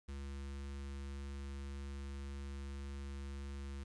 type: tone with notch filter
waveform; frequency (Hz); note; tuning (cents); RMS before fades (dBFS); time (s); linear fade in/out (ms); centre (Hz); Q
square; 69.3; C#2; 0; -45; 0.08-3.84; 10; 680; 1.3
effects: resampled to 22050 Hz + 12-bit